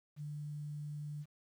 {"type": "tone with quantisation", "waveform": "sine", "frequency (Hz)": 148.2, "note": "D3", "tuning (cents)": 16, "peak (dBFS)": -40, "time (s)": [0.16, 1.26], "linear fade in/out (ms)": 50, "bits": 11, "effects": []}